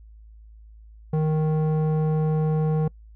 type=tone with low-pass filter; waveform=square; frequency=155.56 Hz; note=D#3; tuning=in tune; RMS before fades=-22 dBFS; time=1.13-2.88 s; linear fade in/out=5 ms; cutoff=650 Hz; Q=1; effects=noise-tail reverb RT60 0.1 s tail -25 dB re dry + added 54 Hz sine -44 dBFS peak until 3.15 s